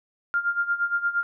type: tone with tremolo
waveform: sine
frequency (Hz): 1400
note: F6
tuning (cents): +4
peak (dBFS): -19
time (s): 0.34-1.23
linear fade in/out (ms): 0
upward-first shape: sine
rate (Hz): 8.6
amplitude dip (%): 80
effects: none